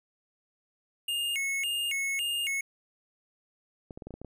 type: tone with vibrato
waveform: square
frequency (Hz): 2489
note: D#7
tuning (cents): 0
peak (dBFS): -29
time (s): 1.08-2.61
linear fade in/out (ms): 5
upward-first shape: square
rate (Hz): 1.8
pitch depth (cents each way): 220
type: clicks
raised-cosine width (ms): 2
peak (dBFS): -28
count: 8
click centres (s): 3.908 / 3.975 / 4.022 / 4.07 / 4.107 / 4.14 / 4.216 / 4.247
effects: none